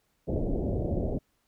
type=low-pass noise; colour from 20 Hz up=pink; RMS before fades=-29 dBFS; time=0.27-1.19 s; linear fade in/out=20 ms; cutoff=640 Hz; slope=48 dB/octave; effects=pink hiss -73 dBFS RMS until 1.47 s